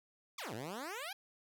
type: exponential two-way sweep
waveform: 10% pulse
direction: down then up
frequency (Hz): 1276 to 102.4 to 834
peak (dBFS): -33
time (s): 0.38-1.13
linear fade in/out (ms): 5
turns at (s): 0.54
effects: none